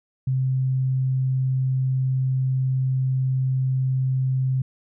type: tone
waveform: sine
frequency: 130.81 Hz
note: C3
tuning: in tune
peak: -19 dBFS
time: 0.27-4.62 s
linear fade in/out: 5 ms
effects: none